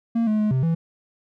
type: tone with pitch steps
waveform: triangle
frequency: 230.4 / 214.2 / 212.4 / 130.5 / 165 Hz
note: A#3 / A3 / G#3 / C3 / E3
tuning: -20 / -46 / +39 / -4 / +2 cents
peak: -16 dBFS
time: 0.15-0.75 s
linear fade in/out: 10 ms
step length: 120 ms
effects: none